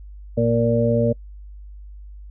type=harmonic tone; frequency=116.54 Hz; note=A#2; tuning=in tune; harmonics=1 / 2 / 4 / 5; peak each=-21 / -21 / -21 / -21 dBFS; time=0.37-1.13 s; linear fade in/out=10 ms; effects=noise-tail reverb RT60 0.1 s tail -26 dB re dry + added 50 Hz sine -36 dBFS peak until 2.3 s